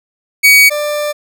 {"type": "tone pair in turn", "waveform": "40% pulse", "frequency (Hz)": [2250, 593], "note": ["C#7", "D5"], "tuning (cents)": [25, 17], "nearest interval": "octave + major seventh", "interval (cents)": 2308, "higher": "first", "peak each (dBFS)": [-3, -14], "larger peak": "first", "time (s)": [[0.43, 0.7], [0.7, 1.13]], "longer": "second", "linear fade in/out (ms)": 20, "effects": []}